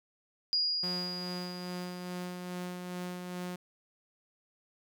sine tone with exponential decay, 4868 Hz, D#8, 39 cents flat, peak -25 dBFS, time 0.53-2.56 s, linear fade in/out 0 ms, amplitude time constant 440 ms
sawtooth tone with tremolo, 179.5 Hz, F3, 48 cents sharp, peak -32 dBFS, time 0.83-3.56 s, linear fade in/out 5 ms, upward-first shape sine, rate 2.4 Hz, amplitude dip 35%
effects none

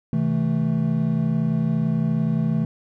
triangle chord, A minor, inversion first, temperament equal with one note detuned, 130.81 / 162.54 / 220 Hz, C3 / E3 / A3, 0 / -24 / 0 cents, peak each -24 / -20 / -21 dBFS, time 0.13-2.65 s, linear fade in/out 2 ms, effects none

